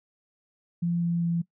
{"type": "tone with pitch steps", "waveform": "sine", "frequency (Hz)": [171.7, 170.61, 169.53], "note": ["F3", "F3", "E3"], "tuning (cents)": [-29, -40, 49], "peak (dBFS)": -23, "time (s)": [0.82, 1.42], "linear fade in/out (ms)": 10, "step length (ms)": 200, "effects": ["noise-tail reverb RT60 0.1 s tail -20 dB re dry"]}